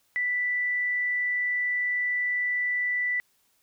sine tone, 1975.5 Hz, B6, in tune, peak -24 dBFS, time 0.16-3.2 s, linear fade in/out 0 ms, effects white hiss -68 dBFS RMS until 3.62 s

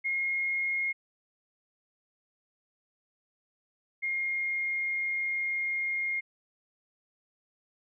sine tone pair in turn, 2147 / 2133 Hz, C7 / C7, +44 / +33 cents, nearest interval unison, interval 11 cents, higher first, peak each -27 / -28 dBFS, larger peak first, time 0.04-0.93 / 4.02-6.21 s, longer second, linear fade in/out 20 ms, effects none

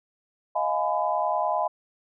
sine chord, F half-diminished seventh, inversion third, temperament just, 628.6 / 698.5 / 838.1 / 1005.8 Hz, Eb5 / F5 / Ab5 / Cb6, +18 / 0 / +16 / +31 cents, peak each -28 dBFS, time 0.55-1.68 s, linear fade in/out 10 ms, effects none

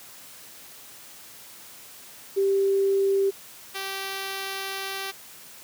sine / 5% pulse tone pair in turn, 392 / 388.8 Hz, G4 / G4, 0 / -14 cents, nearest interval unison, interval 14 cents, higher first, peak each -19 dBFS, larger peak neither, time 2.36-3.31 / 3.74-5.12 s, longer second, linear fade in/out 20 ms, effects white hiss -46 dBFS RMS until 5.63 s + high-pass 80 Hz 12 dB/octave

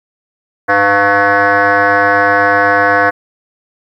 sine tone with frequency modulation, 1104 Hz, C#6, 7 cents flat, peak -6 dBFS, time 0.68-3.11 s, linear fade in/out 20 ms, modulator 200 Hz, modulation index 3.4, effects tanh soft clip ceiling -3 dBFS + 8-bit

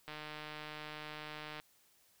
click train, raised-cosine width 0.3 ms, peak -29 dBFS, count 232, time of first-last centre 0.08-1.6 s, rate 152 Hz, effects white hiss -69 dBFS RMS until 2.2 s

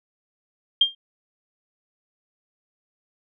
sine tone with exponential decay, 3200 Hz, G7, 35 cents sharp, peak -10 dBFS, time 0.81-0.95 s, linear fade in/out 5 ms, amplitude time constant 29 ms, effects none

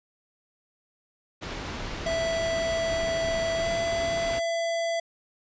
pink low-pass noise, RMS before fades -35 dBFS, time 1.41-4.4 s, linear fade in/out 20 ms, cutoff 4700 Hz, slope 12 dB/octave
clicks, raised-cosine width 5 ms, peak -30 dBFS, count 10, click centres 1.881 / 1.936 / 2.365 / 2.472 / 2.822 / 2.899 / 2.967 / 3.038 / 3.107 / 3.249 s
square tone with pitch glide, 660 to 670 Hz, E5 to E5, +2 to +28 cents, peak -26 dBFS, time 2.06-5 s, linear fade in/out 5 ms, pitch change +26 cents, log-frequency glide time 3.59-3.68 s
effects resampled to 16000 Hz

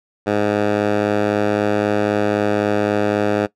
10% pulse tone with band-pass filter, 103.83 Hz, G#2, in tune, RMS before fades -18 dBFS, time 0.26-3.47 s, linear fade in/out 20 ms, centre 620 Hz, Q 0.53, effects noise-tail reverb RT60 0.1 s tail -18 dB re dry

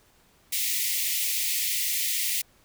white high-pass noise, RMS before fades -27 dBFS, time 0.52-2.42 s, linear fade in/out 10 ms, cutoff 1900 Hz, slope 96 dB/octave, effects pink hiss -61 dBFS RMS until 2.64 s

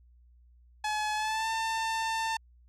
sawtooth tone with pitch glide, 851 to 895.9 Hz, G#5 to A5, +42 to +31 cents, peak -25 dBFS, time 0.84-2.37 s, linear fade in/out 5 ms, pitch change +89 cents, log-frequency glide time 1.15-1.49 s, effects added 60 Hz sine -56 dBFS peak until 2.68 s + low-pass 8000 Hz 12 dB/octave

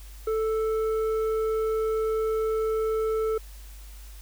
square tone with low-pass filter, 440 Hz, A4, in tune, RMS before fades -26 dBFS, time 0.27-3.38 s, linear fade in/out 5 ms, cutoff 970 Hz, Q 2.3, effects added 50 Hz sine -41 dBFS peak until 4.21 s + white hiss -52 dBFS RMS until 4.21 s

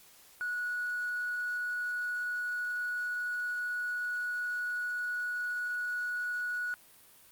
sine tone with hard clipping, 1464 Hz, F#6, 19 cents flat, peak -32 dBFS, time 0.41-6.74 s, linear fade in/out 0 ms, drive 1 dB, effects white hiss -58 dBFS RMS until 7.31 s + Opus 48 kbps

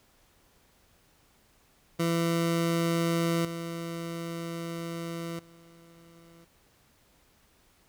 20% pulse tone with level steps, 167.6 Hz, E3, 29 cents sharp, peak -20 / -29 / -48 dBFS, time 1.99-6.45 s, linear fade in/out 10 ms, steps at 3.45 / 5.39 s, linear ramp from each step 2 ms, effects pink hiss -64 dBFS RMS until 7.88 s

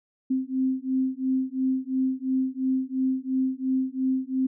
sine beating tone pair, 260 / 262.9 Hz, C4 / C4, -11 / +8 cents, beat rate 2.9 Hz, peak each -26 dBFS, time 0.3-4.47 s, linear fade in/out 10 ms, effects none

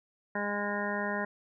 harmonic tone, 204.7 Hz, G#3, 25 cents flat, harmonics 1 / 2 / 3 / 4 / 5 / 7 / 8 / 9, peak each -36 / -39 / -37 / -40 / -39 / -40 / -40 / -37 dBFS, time 0.35-1.25 s, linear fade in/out 5 ms, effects none

